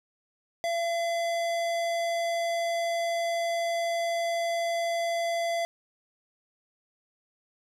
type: tone with hard clipping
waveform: sine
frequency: 678 Hz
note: E5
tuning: 49 cents sharp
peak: -28 dBFS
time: 0.64-5.65 s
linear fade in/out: 0 ms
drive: 18 dB
effects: none